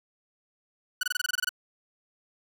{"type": "tone bursts", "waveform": "sawtooth", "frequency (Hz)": 1480, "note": "F#6", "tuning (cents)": 0, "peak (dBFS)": -21, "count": 11, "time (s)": [1.01, 1.492], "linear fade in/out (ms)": 5, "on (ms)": 22, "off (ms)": 24, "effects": []}